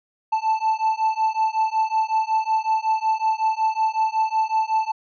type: beating tone pair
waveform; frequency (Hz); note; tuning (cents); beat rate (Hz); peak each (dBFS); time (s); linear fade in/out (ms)
triangle; 877 / 882.4; A5 / A5; -6 / +5; 5.4; -20 / -20; 0.32-4.92; 10
effects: resampled to 16000 Hz